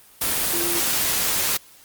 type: tone in noise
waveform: sine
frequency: 343.6 Hz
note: F4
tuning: 28 cents flat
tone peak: -27 dBFS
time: 0.53-0.8 s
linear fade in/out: 5 ms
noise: white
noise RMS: -22 dBFS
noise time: 0.21-1.57 s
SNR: -8 dB
effects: white hiss -50 dBFS RMS until 1.84 s + Opus 24 kbps